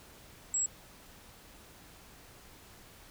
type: tone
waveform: sine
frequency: 7680 Hz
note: B8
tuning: 49 cents flat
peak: -28 dBFS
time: 0.54-0.66 s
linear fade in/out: 2 ms
effects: pink hiss -55 dBFS RMS until 3.1 s